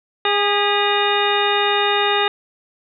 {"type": "harmonic tone with a mistuned harmonic", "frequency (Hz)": 409.1, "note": "G#4", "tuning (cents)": -26, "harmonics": [1, 2, 3, 4, 5, 6, 7, 9], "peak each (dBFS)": [-21, -21, -23, -27, -25, -27, -25, -23], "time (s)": [0.25, 2.28], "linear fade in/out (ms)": 2, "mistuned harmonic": 5, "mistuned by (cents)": -73, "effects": []}